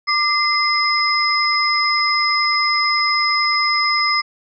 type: tone cluster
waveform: sine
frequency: 1184 / 2071 / 5090 Hz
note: D6 / C7 / D#8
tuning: +14 / -18 / +39 cents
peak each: -19 dBFS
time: 0.07-4.22 s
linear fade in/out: 20 ms
effects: none